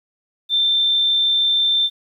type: tone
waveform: sine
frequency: 3567 Hz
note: A7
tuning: 23 cents sharp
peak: -14 dBFS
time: 0.49-1.9 s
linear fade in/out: 50 ms
effects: 9-bit